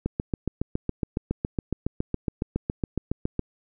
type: click train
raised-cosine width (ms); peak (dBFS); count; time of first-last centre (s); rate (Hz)
3; -12; 25; 0.06-3.393; 7.2
effects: none